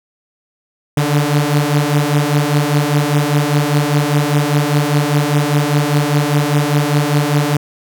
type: beating tone pair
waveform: sawtooth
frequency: 144.1 / 149.1 Hz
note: D3 / D3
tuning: -33 / +27 cents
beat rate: 5 Hz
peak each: -11 dBFS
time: 0.97-7.57 s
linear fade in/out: 5 ms
effects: none